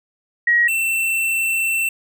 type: tone pair in turn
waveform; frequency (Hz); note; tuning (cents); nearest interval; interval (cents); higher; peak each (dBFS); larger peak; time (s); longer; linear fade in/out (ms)
sine / square; 1899 / 2686; A#6 / E7; +32 / +32; tritone; 600; second; -12 / -18; first; 0.47-0.68 / 0.68-1.89; second; 5
effects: none